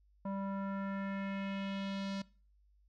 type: tone with low-pass filter sweep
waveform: square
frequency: 196 Hz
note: G3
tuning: in tune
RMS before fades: -39 dBFS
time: 0.25-2.22 s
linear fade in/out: 5 ms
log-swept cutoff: 930 to 4800 Hz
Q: 2.1
effects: noise-tail reverb RT60 0.4 s tail -22 dB re dry + added 50 Hz sine -65 dBFS peak until 2.88 s